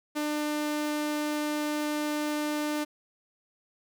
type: tone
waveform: sawtooth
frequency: 299.3 Hz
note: D4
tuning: 33 cents sharp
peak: -24 dBFS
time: 0.15-2.85 s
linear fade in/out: 20 ms
effects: none